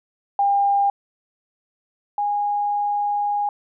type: tone pair in turn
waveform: sine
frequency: 802 / 821.7 Hz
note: G5 / G#5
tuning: +39 / -19 cents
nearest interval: unison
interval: 42 cents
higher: second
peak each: -15 / -19 dBFS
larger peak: first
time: 0.39-0.9 / 2.18-3.49 s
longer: second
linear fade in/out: 2 ms
effects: none